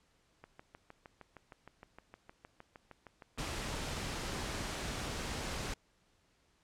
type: click train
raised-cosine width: 0.5 ms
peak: -35 dBFS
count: 24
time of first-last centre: 0.44-3.995 s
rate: 6.47 Hz
type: noise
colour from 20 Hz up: pink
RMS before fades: -39 dBFS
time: 3.38-5.74 s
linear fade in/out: 5 ms
effects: pink hiss -72 dBFS RMS until 6.63 s + low-pass 8000 Hz 12 dB/octave